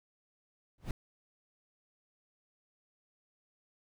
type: noise with exponential growth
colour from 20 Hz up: brown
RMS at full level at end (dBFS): -31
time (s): 0.78-0.91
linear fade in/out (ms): 2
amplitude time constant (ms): 27
effects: none